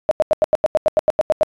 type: tone bursts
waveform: sine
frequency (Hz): 620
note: D#5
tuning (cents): -6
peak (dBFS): -10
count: 13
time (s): 0.09-1.432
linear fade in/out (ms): 0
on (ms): 22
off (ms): 88
effects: resampled to 24000 Hz